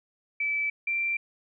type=tone pair in turn; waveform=sine; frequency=2310 / 2356 Hz; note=D7 / D7; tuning=-29 / +5 cents; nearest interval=unison; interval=34 cents; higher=second; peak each=-25 dBFS; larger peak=neither; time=0.4-0.7 / 0.87-1.17 s; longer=neither; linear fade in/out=5 ms; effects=none